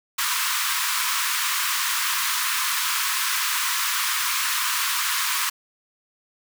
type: high-pass noise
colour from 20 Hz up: pink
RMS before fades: -24 dBFS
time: 0.18-5.5 s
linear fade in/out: 10 ms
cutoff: 970 Hz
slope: 96 dB/octave
effects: none